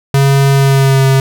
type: tone with pitch glide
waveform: square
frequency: 137.9 to 134.44 Hz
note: C#3 to C3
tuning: -9 to +47 cents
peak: -7 dBFS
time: 0.14-1.2 s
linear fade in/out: 2 ms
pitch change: -44 cents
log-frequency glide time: 0.52-1.04 s
effects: none